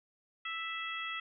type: harmonic tone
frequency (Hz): 659.3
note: E5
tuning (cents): 0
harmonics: 2 / 3 / 4 / 5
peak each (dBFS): -41 / -41 / -42 / -43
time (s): 0.45-1.2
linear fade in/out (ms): 5
effects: none